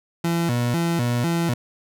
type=tone with vibrato; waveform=30% pulse; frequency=142.7 Hz; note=D3; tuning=49 cents flat; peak=-17 dBFS; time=0.24-1.54 s; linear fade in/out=5 ms; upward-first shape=square; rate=2 Hz; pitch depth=290 cents each way; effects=none